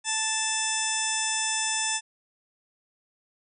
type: harmonic tone with a mistuned harmonic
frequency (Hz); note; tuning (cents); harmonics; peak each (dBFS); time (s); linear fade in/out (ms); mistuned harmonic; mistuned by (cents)
880; A5; 0; 1 / 2 / 3 / 4 / 6 / 7 / 8 / 9 / 10; -34 / -34 / -34 / -34 / -34 / -34 / -34 / -34 / -34; 0.04-2.01; 50; 8; +25
effects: none